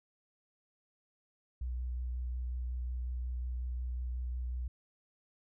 sine tone with vibrato, 61.7 Hz, B1, 1 cent flat, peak -34 dBFS, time 1.61-4.68 s, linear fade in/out 5 ms, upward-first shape sine, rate 5.5 Hz, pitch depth 15 cents each way, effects none

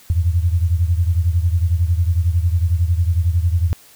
sine beating tone pair, 83.1 / 94.1 Hz, E2 / F#2, +15 / +30 cents, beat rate 11 Hz, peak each -15 / -19 dBFS, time 0.1-3.73 s, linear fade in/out 0 ms, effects white hiss -47 dBFS RMS until 3.95 s

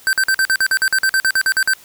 square tone bursts, 1554 Hz, G6, 16 cents flat, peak -13 dBFS, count 16, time 0.07-1.735 s, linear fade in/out 0 ms, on 60 ms, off 47 ms, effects white hiss -45 dBFS RMS until 1.84 s

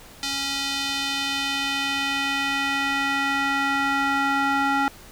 square tone with band-pass filter sweep, 276.4 Hz, C#4, 5 cents flat, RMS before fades -24 dBFS, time 0.23-4.88 s, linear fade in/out 0 ms, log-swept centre 4500 to 1200 Hz, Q 1.4, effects pink hiss -46 dBFS RMS until 5.11 s

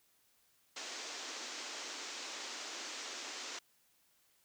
white band-pass noise, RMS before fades -45 dBFS, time 0.76-3.59 s, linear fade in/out 5 ms, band 250 to 7000 Hz, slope 48 dB/octave, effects white hiss -72 dBFS RMS until 4.44 s

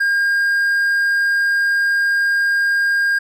triangle tone, 1613 Hz, G6, 49 cents sharp, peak -12 dBFS, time 0-3.19 s, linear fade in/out 10 ms, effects none

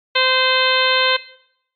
harmonic tone, 517 Hz, C5, 21 cents flat, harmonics 1 / 2 / 3 / 4 / 5 / 6 / 7 / 8, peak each -21 / -21 / -21 / -21 / -21 / -21 / -21 / -21 dBFS, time 0.15-1.17 s, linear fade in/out 10 ms, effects noise-tail reverb RT60 0.7 s tail -18 dB re dry + MP3 48 kbps

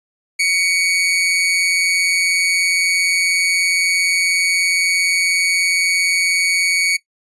sawtooth tone with amplitude modulation, 2239 Hz, C#7, 17 cents sharp, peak -8 dBFS, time 0.39-6.97 s, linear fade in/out 10 ms, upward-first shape sine, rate 177 Hz, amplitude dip 50%, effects noise-tail reverb RT60 0.1 s tail -18 dB re dry + resampled to 24000 Hz

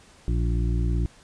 harmonic tone, 58.27 Hz, A#1, in tune, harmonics 1 / 2 / 3 / 5 / 6, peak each -22 / -28 / -32 / -36 / -38 dBFS, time 0.28-1.06 s, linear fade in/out 0 ms, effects pink hiss -53 dBFS RMS until 1.23 s + resampled to 22050 Hz

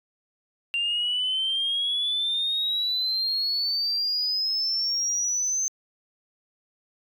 sine exponential sweep, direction up, 2771 to 6272 Hz, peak -22 dBFS, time 0.74-5.68 s, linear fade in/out 0 ms, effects tanh soft clip ceiling -19 dBFS

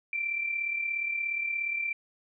sine tone pair together, 2349 / 2386 Hz, D7 / D7, 0 / +27 cents, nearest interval unison, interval 27 cents, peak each -29 / -37 dBFS, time 0.13-1.93 s, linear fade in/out 2 ms, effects none

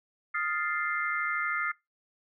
sine chord, F dominant seventh, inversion third, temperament equal, 1244.5 / 1396.9 / 1760 / 2093 Hz, Eb6 / F6 / A6 / C7, 0 / 0 / 0 / 0 cents, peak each -34 / -33 / -36 / -32 dBFS, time 0.34-1.72 s, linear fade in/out 10 ms, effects noise-tail reverb RT60 0.2 s tail -22 dB re dry

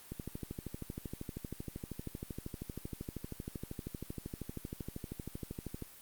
click train, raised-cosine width 3 ms, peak -27 dBFS, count 74, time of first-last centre 0.12-5.823 s, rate 12.8 Hz, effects white hiss -55 dBFS RMS until 6.01 s + Opus 32 kbps

